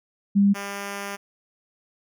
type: tone pair in turn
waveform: sine / 5% pulse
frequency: 200.2 / 200.2 Hz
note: G3 / G3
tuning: +37 / +37 cents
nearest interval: unison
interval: 0 cents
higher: neither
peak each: -14 / -19 dBFS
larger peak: first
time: 0.35-0.54 / 0.54-1.17 s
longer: second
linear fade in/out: 20 ms
effects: none